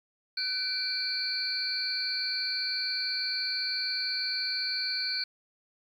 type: tone cluster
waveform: sine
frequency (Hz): 1513 / 2335 / 4183 / 4529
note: F#6 / D7 / C8 / C#8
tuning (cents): +38 / -11 / -1 / +36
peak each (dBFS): -38 / -39 / -34 / -31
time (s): 0.37-5.24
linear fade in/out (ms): 5
effects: 10-bit